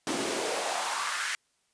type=noise with high-pass filter sweep; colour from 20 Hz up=pink; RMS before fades=-31 dBFS; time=0.07-1.35 s; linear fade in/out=0 ms; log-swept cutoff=250 to 1800 Hz; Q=2.6; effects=white hiss -72 dBFS RMS until 1.73 s + resampled to 22050 Hz